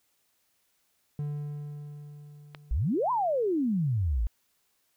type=tone with exponential decay; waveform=triangle; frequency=146.83 Hz; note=D3; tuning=in tune; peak=-27 dBFS; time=1.19-3.91 s; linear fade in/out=2 ms; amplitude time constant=590 ms
type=click; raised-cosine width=0.3 ms; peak=-25 dBFS; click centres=2.548 s
type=exponential two-way sweep; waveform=sine; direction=up then down; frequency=49.23 to 1041 to 49.23 Hz; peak=-24 dBFS; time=2.71-4.27 s; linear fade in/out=0 ms; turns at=3.11 s
effects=white hiss -72 dBFS RMS until 4.96 s